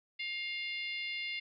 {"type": "harmonic tone with a mistuned harmonic", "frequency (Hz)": 698.5, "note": "F5", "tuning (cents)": 0, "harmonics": [3, 4, 5, 6, 7], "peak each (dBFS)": [-38, -41, -46, -49, -51], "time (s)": [0.19, 1.4], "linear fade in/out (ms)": 10, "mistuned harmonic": 3, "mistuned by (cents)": 26, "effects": []}